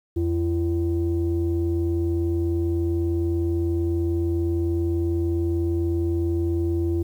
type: tone pair together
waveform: sine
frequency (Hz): 84.8 / 337.9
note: E2 / E4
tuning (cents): +50 / +43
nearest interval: 2 octaves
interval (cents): 2393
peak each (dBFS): -22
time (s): 0.16-7.03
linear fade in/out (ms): 10
effects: tanh soft clip ceiling -15 dBFS + 9-bit